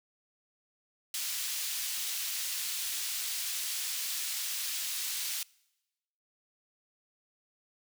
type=high-pass noise; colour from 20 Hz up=pink; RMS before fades=-35 dBFS; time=1.14-5.43 s; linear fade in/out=2 ms; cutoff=3400 Hz; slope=12 dB/octave; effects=noise-tail reverb RT60 1.0 s tail -25 dB re dry